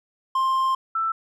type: tone pair in turn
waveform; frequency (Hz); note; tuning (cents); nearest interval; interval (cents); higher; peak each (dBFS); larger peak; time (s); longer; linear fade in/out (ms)
triangle / sine; 1054 / 1328; C6 / E6; +12 / +12; major third; 400; second; -17 / -21; first; 0.35-0.75 / 0.95-1.12; first; 5
effects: none